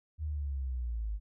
sine linear sweep, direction down, 78.7 to 49.98 Hz, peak -32 dBFS, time 0.18-1.2 s, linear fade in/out 50 ms, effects none

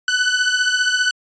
sawtooth beating tone pair, 1490 / 1505 Hz, F#6 / F#6, +12 / +29 cents, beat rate 15 Hz, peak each -14 / -16 dBFS, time 0.08-1.11 s, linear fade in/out 2 ms, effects resampled to 16000 Hz

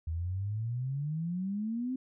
sine exponential sweep, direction up, 78.6 to 263.8 Hz, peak -31 dBFS, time 0.07-1.96 s, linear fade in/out 5 ms, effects none

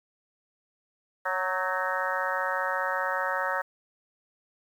harmonic tone with a mistuned harmonic, 185 Hz, F#3, in tune, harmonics 3 / 4 / 5 / 6 / 7 / 8 / 9 / 10, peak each -33 / -37 / -33 / -36 / -33 / -34 / -36 / -35 dBFS, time 1.25-3.62 s, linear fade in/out 10 ms, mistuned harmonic 8, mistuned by +56 cents, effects 9-bit

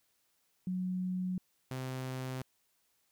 sine / sawtooth tone pair in turn, 183.5 / 129.75 Hz, F#3 / C3, -14 / -14 cents, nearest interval tritone, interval 600 cents, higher first, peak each -32 / -33 dBFS, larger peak first, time 0.67-1.38 / 1.71-2.42 s, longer neither, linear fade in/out 2 ms, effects white hiss -75 dBFS RMS until 3.11 s

